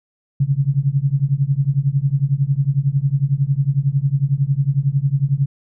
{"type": "tone with tremolo", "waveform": "sine", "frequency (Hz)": 138.59, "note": "C#3", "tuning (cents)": 0, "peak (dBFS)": -10, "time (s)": [0.4, 5.46], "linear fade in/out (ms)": 5, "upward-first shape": "triangle", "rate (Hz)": 11, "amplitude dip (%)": 100, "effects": []}